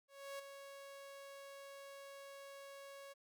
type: tone with ADSR envelope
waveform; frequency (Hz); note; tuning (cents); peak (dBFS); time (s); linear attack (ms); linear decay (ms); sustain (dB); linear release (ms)
sawtooth; 554.4; C#5; 0; -40; 0.08-3.14; 310; 11; -8; 22
effects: none